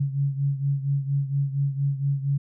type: beating tone pair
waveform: sine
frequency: 138.59 / 142.89 Hz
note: C#3 / D3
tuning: 0 / -47 cents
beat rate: 4.3 Hz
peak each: -23 / -28 dBFS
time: 0-2.38 s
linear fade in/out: 10 ms
effects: none